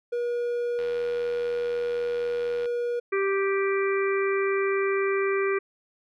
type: tone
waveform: triangle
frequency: 480 Hz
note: B4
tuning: 49 cents flat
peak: -23 dBFS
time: 0.12-3 s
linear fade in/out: 10 ms
type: click train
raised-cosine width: 0.3 ms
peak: -26 dBFS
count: 158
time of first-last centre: 0.79-2.657 s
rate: 84.1 Hz
type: harmonic tone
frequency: 392 Hz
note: G4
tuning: in tune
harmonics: 1 / 3 / 4 / 5 / 6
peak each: -23 / -32 / -36 / -34 / -34 dBFS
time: 3.12-5.59 s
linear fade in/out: 10 ms
effects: none